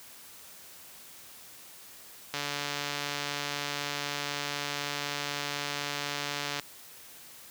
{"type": "click train", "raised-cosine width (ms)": 0.2, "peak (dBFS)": -15, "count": 614, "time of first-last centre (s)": [2.34, 6.597], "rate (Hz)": 144, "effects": ["white hiss -50 dBFS RMS until 7.5 s", "high-pass 60 Hz 12 dB/octave"]}